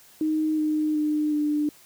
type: tone with pitch steps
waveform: sine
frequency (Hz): 311.1 / 306.6 / 302.2 / 297.9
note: D#4 / D#4 / D4 / D4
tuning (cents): 0 / -25 / +50 / +25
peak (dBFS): -21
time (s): 0.21-1.69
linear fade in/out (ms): 2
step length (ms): 370
effects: white hiss -53 dBFS RMS until 1.85 s